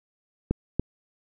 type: clicks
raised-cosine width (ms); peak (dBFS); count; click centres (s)
3; -10; 2; 0.51 / 0.796
effects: none